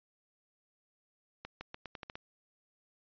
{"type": "accelerating click train", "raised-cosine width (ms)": 0.3, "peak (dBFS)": -26, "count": 8, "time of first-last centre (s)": [1.45, 2.155], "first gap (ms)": 160, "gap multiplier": 0.84, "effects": ["resampled to 11025 Hz"]}